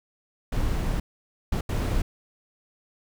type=noise bursts at uneven times; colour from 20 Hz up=brown; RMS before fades=-25 dBFS; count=3; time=0.52-1 / 1.52-1.61 / 1.69-2.02 s; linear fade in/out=5 ms; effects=none